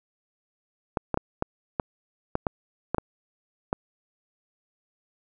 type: clicks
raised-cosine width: 1 ms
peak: -10 dBFS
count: 10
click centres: 0.972 / 1.143 / 1.174 / 1.424 / 1.798 / 2.354 / 2.468 / 2.946 / 2.983 / 3.729 s
effects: none